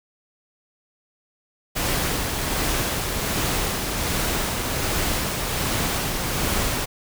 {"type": "noise with tremolo", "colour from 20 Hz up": "pink", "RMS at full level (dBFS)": -23, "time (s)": [1.75, 6.86], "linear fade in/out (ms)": 20, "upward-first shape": "sine", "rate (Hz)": 1.3, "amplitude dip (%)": 30, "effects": []}